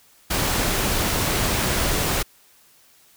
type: noise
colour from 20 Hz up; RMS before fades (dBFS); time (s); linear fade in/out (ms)
pink; -22; 0.3-2.23; 10
effects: white hiss -55 dBFS RMS until 3.16 s